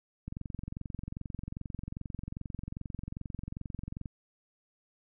click train, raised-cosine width 5 ms, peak -26 dBFS, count 86, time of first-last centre 0.28-4.058 s, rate 22.5 Hz, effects none

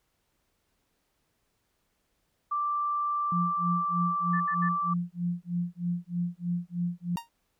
sine tone with pitch glide, 1174.7 to 1167.3 Hz, D6 to D6, 0 to -11 cents, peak -26 dBFS, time 2.51-4.94 s, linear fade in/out 10 ms, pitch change -11 cents, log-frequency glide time 3.21-4.44 s
sine tone with tremolo, 174.61 Hz, F3, in tune, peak -25 dBFS, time 3.32-7.16 s, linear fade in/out 2 ms, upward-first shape sine, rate 3.2 Hz, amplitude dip 100%
sine tone bursts, 1760 Hz, A6, in tune, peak -32 dBFS, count 3, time 4.33-4.691 s, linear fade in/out 10 ms, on 73 ms, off 71 ms
45% pulse tone with exponential decay, 930 Hz, A#5, 4 cents flat, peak -30 dBFS, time 7.17-7.29 s, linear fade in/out 1 ms, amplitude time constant 25 ms
effects pink hiss -75 dBFS RMS until 7.59 s

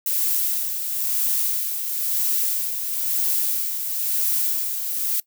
violet noise with tremolo, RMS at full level -21 dBFS, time 0.06-5.2 s, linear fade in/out 2 ms, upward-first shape sine, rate 1 Hz, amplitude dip 50%, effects noise-tail reverb RT60 0.1 s tail -21 dB re dry

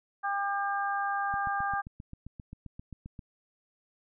harmonic tone, 400 Hz, G4, 35 cents sharp, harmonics 2 / 3 / 4, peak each -31 / -33 / -34 dBFS, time 0.23-1.82 s, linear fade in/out 20 ms
click train, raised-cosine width 5 ms, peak -30 dBFS, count 15, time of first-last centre 1.34-3.192 s, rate 7.56 Hz
effects none

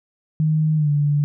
sine tone with pitch glide, 155.56 to 145.98 Hz, D#3 to D3, 0 to -10 cents, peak -15 dBFS, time 0.4-1.24 s, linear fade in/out 0 ms, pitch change -110 cents, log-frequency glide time 0.76-0.9 s, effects none

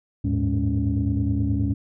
sine tone cluster, 78 / 98.5 / 107.9 / 206.7 / 279.6 Hz, D#2 / G2 / A2 / G#3 / C#4, +5 / +9 / -33 / -8 / +15 cents, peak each -25 / -29 / -23 / -28 / -25 dBFS, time 0.24-1.74 s, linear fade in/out 10 ms, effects tanh soft clip ceiling -13 dBFS

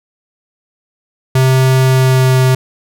square tone with pitch glide, 130.81 to 129.68 Hz, C3 to C3, 0 to -15 cents, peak -8 dBFS, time 1.35-2.55 s, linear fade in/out 5 ms, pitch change -15 cents, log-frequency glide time 1.83-2.4 s, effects none

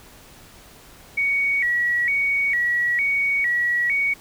sine tone with vibrato, 2075 Hz, C7, 15 cents flat, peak -18 dBFS, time 1.17-4.14 s, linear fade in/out 10 ms, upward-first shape square, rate 1.1 Hz, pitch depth 130 cents each way, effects pink hiss -47 dBFS RMS until 4.2 s

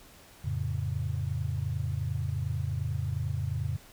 sine chord, F augmented, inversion none, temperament equal, 87.31 / 110 / 138.59 Hz, F2 / A2 / C#3, 0 / 0 / 0 cents, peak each -33 dBFS, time 0.44-3.77 s, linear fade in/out 10 ms, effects pink hiss -54 dBFS RMS until 3.92 s

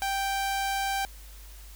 sawtooth tone, 784 Hz, G5, in tune, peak -23 dBFS, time 0.02-1.05 s, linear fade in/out 0 ms, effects added 50 Hz sine -44 dBFS peak until 1.75 s + white hiss -52 dBFS RMS until 1.75 s

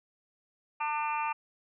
harmonic tone with a mistuned harmonic, 299.3 Hz, D4, 33 cents sharp, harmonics 3 / 4 / 5 / 6 / 7 / 8 / 9, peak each -31 / -35 / -45 / -49 / -50 / -39 / -40 dBFS, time 0.8-1.33 s, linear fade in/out 10 ms, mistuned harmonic 7, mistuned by -28 cents, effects none

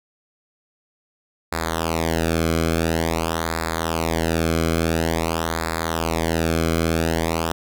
sawtooth tone with flanger, 82 Hz, E2, 9 cents flat, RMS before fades -22 dBFS, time 1.52-7.52 s, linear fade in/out 5 ms, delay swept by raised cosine 0.33 to 1.1 ms, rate 0.48 Hz, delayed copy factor -0.85, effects none

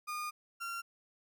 35% pulse tone pair in turn, 1219 / 1375.3 Hz, D#6 / F6, -36 / -27 cents, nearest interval major second, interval 209 cents, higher second, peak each -35 / -36 dBFS, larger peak first, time 0.07-0.31 / 0.6-0.82 s, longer first, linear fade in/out 20 ms, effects none

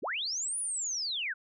sine linear two-way sweep, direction up then down, 139.2 to 9956 to 1395 Hz, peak -31 dBFS, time 0.02-1.34 s, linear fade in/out 20 ms, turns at 0.59 s, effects none

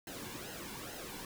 pink noise with flanger, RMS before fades -45 dBFS, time 0.07-1.25 s, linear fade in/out 2 ms, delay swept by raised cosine 0.85 to 1.61 ms, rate 2.3 Hz, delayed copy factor -0.65, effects none

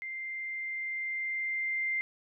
sine tone with level ramp, 2093 Hz, C7, in tune, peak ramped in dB -36 to -28 dBFS, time 0.02-2.01 s, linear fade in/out 0 ms, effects none

